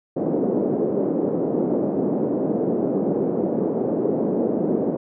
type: band-pass noise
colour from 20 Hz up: white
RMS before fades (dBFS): -22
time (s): 0.16-4.97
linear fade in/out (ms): 10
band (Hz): 180 to 480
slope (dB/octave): 24
effects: none